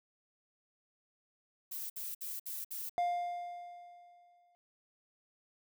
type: noise bursts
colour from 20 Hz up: violet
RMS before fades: -41 dBFS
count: 5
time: 1.71-2.896 s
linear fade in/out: 10 ms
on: 190 ms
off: 59 ms
type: tone with exponential decay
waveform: triangle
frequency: 703 Hz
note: F5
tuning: 11 cents sharp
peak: -26 dBFS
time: 2.98-4.55 s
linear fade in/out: 0 ms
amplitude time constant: 340 ms
effects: none